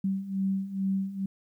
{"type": "beating tone pair", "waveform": "sine", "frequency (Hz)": [191.7, 194], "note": ["G3", "G3"], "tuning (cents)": [-38, -18], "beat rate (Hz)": 2.3, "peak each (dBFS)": [-32, -28], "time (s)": [0.04, 1.26], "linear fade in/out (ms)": 5, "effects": ["11-bit"]}